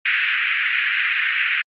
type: band-pass noise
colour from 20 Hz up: white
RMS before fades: -20 dBFS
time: 0.05-1.62 s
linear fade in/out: 10 ms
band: 1500 to 2700 Hz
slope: 48 dB/octave
effects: Opus 48 kbps